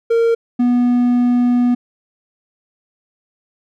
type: tone pair in turn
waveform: triangle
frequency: 461.2 / 244.3 Hz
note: A#4 / B3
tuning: -19 / -19 cents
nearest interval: major seventh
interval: 1100 cents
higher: first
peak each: -9 dBFS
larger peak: neither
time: 0.1-0.35 / 0.59-1.75 s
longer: second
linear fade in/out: 10 ms
effects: none